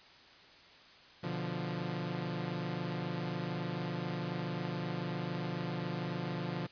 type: chord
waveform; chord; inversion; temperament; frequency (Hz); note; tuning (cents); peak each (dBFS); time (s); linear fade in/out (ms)
sawtooth; B diminished; none; equal with one note detuned; 123.47 / 147.43 / 174.61; B2 / D3 / F3; 0 / +7 / 0; -38 / -36 / -34; 1.23-6.67; 10
effects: white hiss -57 dBFS RMS until 6.71 s + resampled to 11025 Hz